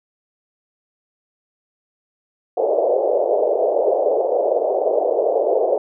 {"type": "band-pass noise", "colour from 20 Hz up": "pink", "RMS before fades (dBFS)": -18, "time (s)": [2.57, 5.78], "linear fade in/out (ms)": 5, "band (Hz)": [420, 680], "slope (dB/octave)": 48, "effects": []}